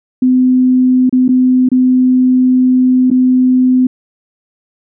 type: tone with dropouts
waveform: sine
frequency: 254.6 Hz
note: C4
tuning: 47 cents flat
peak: -6 dBFS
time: 0.22-3.87 s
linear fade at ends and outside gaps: 5 ms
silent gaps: 1.095-1.126 / 1.281-1.289 / 1.689-1.716 / 3.103-3.112 s
effects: none